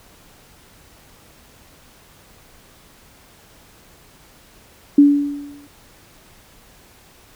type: tone with exponential decay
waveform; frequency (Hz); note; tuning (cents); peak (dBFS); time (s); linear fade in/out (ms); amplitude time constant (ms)
sine; 287; D4; -40; -4; 4.98-5.67; 5; 150
effects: pink hiss -49 dBFS RMS until 7.35 s